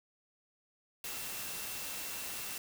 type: tone in noise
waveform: sine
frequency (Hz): 2695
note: E7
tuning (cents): +38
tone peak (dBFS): -51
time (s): 1.04-2.58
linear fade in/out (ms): 2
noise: white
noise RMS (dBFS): -41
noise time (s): 1.04-2.58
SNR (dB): -13
effects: none